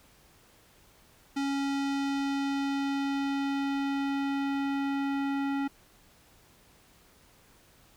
square tone with low-pass filter sweep, 277.2 Hz, C#4, in tune, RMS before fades -30 dBFS, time 1.36-5.68 s, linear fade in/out 10 ms, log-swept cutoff 6100 to 2200 Hz, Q 0.87, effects pink hiss -60 dBFS RMS until 7.96 s

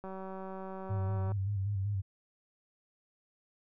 click train, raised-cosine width 1 ms, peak -30 dBFS, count 244, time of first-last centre 0.04-1.319 s, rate 190 Hz
sine tone with vibrato, 99.5 Hz, G2, 26 cents sharp, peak -30 dBFS, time 0.89-2.02 s, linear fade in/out 20 ms, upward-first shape square, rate 5.2 Hz, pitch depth 54 cents each way
effects none

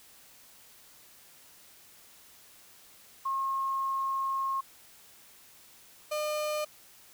sine / 35% pulse tone pair in turn, 1078 / 605 Hz, C#6 / D#5, -49 / -49 cents, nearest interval minor seventh, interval 1000 cents, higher first, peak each -28 dBFS, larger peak neither, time 3.25-4.61 / 6.11-6.65 s, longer first, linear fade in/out 10 ms, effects white hiss -56 dBFS RMS until 7.13 s

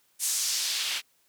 white noise with band-pass filter sweep, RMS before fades -29 dBFS, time 0.19-1.02 s, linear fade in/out 50 ms, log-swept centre 8400 to 2800 Hz, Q 1.5, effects white hiss -67 dBFS RMS until 1.28 s + high-pass 80 Hz 12 dB/octave

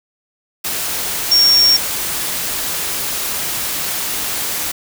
sine tone in noise, 5530 Hz, F8, 18 cents flat, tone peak -8 dBFS, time 1.31-1.77 s, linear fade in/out 10 ms, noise white, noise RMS -21 dBFS, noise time 0.64-4.72 s, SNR +10 dB, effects none

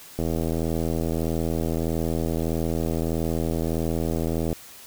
click train, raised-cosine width 2 ms, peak -13 dBFS, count 355, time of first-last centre 0.19-4.528 s, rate 81.6 Hz, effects white hiss -45 dBFS RMS until 4.86 s

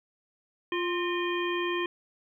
harmonic tone with a mistuned harmonic, 350 Hz, F4, 4 cents sharp, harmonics 1 / 3 / 5 / 7 / 9, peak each -29 / -34 / -36 / -37 / -39 dBFS, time 0.72-1.86 s, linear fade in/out 2 ms, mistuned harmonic 5, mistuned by +70 cents, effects 11-bit

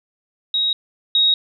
sine tone pair in turn, 3796 / 3779 Hz, A#7 / A#7, +31 / +23 cents, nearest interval unison, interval 8 cents, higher first, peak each -16 / -12 dBFS, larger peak second, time 0.54-0.73 / 1.15-1.34 s, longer neither, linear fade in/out 2 ms, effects none

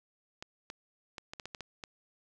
clicks, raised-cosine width 0.2 ms, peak -24 dBFS, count 9, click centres 0.425 / 0.701 / 1.182 / 1.335 / 1.398 / 1.456 / 1.548 / 1.607 / 1.838 s, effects none

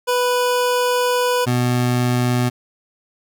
25% pulse tone pair in turn, 493.9 / 123.47 Hz, B4 / B2, 0 / 0 cents, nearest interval 2 octaves, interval 2400 cents, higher first, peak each -12 dBFS, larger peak neither, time 0.07-1.46 / 1.46-2.5 s, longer first, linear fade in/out 20 ms, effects none

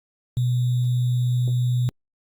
sine tone with sample-and-hold, 123.47 Hz, B2, in tune, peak -18 dBFS, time 0.37-1.89 s, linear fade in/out 0 ms, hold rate 3675 Hz, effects Opus 48 kbps

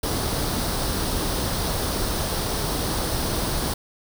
pink noise with comb filter, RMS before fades -25 dBFS, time 0.03-3.74 s, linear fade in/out 5 ms, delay 0.21 ms, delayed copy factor +0.5, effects none

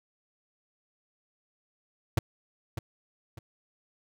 45% pulse tone with echo, 113.1 Hz, A2, 48 cents sharp, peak -20 dBFS, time 2.17-2.19 s, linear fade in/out 5 ms, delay 600 ms, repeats 2, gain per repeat -10 dB, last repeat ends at 3.39 s, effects none

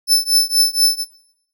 sawtooth tone with tremolo, 5274 Hz, E8, in tune, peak -6 dBFS, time 0.07-1.05 s, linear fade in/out 50 ms, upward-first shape triangle, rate 4.2 Hz, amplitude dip 100%, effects noise-tail reverb RT60 0.8 s tail -20 dB re dry

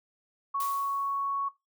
sine tone, 1111 Hz, C#6, 4 cents sharp, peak -27 dBFS, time 0.54-1.49 s, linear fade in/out 10 ms
blue noise with exponential decay, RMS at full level -37 dBFS, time 0.6-1.39 s, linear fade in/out 2 ms, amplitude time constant 170 ms
effects noise-tail reverb RT60 0.2 s tail -18 dB re dry

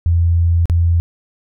sine tone with dropouts, 84.8 Hz, E2, 50 cents sharp, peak -10 dBFS, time 0.06-1 s, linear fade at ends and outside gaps 0 ms, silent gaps 0.656-0.698 s, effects none

